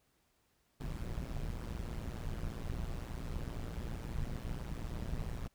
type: noise with amplitude modulation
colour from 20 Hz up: brown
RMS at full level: -36 dBFS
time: 0.8-5.48 s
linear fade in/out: 10 ms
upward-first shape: sine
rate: 117 Hz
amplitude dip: 90%
effects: pink hiss -75 dBFS RMS until 5.54 s